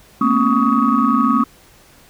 sine tone cluster, 222 / 241.2 / 272.2 / 1123 / 1258 Hz, A3 / B3 / C#4 / C#6 / D#6, +16 / -41 / -31 / +22 / +19 cents, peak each -18 dBFS, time 0.21-1.44 s, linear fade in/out 5 ms, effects tanh soft clip ceiling -2 dBFS + pink hiss -48 dBFS RMS until 2.09 s

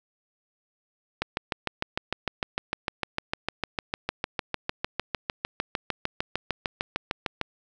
click train, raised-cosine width 0.3 ms, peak -10 dBFS, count 42, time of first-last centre 1.22-7.413 s, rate 6.62 Hz, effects none

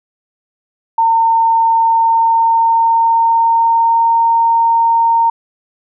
sine tone with pitch glide, 910 to 920 Hz, A#5 to A#5, -42 to -23 cents, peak -8 dBFS, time 0.98-5.3 s, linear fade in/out 5 ms, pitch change +19 cents, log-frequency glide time 1.79-4.17 s, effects none

